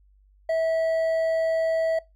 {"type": "tone with hard clipping", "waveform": "triangle", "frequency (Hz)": 650, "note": "E5", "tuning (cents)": -24, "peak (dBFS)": -22, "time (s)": [0.49, 1.99], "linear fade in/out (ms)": 5, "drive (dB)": 7, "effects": ["noise-tail reverb RT60 0.2 s tail -21 dB re dry", "added 49 Hz sine -55 dBFS peak until 2.15 s"]}